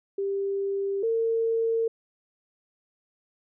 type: tone pair in turn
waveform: sine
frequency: 394.9 / 454.7 Hz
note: G4 / A#4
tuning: +13 / -43 cents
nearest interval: major second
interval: 244 cents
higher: second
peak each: -25 / -22 dBFS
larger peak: second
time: 0.18-1.03 / 1.03-1.88 s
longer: neither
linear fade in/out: 5 ms
effects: none